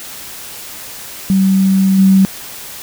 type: tone with level steps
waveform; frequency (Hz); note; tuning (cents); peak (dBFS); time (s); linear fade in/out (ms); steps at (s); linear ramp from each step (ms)
sine; 191.9; G3; -37; -8 / -5; 1.3-2.25; 0; 1.98; 10
effects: white hiss -30 dBFS RMS until 2.82 s